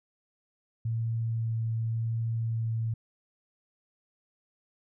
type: tone with vibrato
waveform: sine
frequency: 113.7 Hz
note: A#2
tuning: 43 cents flat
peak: -27 dBFS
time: 0.85-2.94 s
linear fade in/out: 5 ms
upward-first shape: sine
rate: 0.9 Hz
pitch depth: 9 cents each way
effects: none